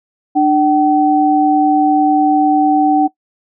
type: tone pair together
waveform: sine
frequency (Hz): 298.5 / 762.9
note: D4 / G5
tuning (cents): +28 / -47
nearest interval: octave + major third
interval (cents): 1625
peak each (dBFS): -11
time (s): 0.35-3.08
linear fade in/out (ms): 20
effects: noise-tail reverb RT60 0.1 s tail -19 dB re dry